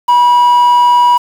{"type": "tone with quantisation", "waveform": "triangle", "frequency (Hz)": 972, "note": "B5", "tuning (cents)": -28, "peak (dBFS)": -3, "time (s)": [0.08, 1.18], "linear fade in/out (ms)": 10, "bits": 5, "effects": []}